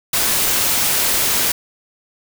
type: noise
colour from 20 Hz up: white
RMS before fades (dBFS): -17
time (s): 0.13-1.52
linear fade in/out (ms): 5
effects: none